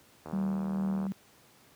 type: click train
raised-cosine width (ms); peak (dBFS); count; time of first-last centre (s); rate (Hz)
1; -27; 64; 0.26-1.067; 78.1
type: tone with tremolo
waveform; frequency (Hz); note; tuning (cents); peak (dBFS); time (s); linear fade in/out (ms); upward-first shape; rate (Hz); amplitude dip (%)
sine; 193.5; G3; -22; -27; 0.33-1.12; 0; sine; 2.3; 30
effects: pink hiss -60 dBFS RMS until 1.75 s + high-pass 100 Hz 12 dB/octave